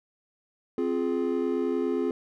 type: chord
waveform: triangle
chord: F minor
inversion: second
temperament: just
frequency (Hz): 261.9 / 349.2 / 419.1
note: C4 / F4 / Ab4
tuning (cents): +2 / 0 / +16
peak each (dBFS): -27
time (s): 0.78-2.11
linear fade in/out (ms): 2
effects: none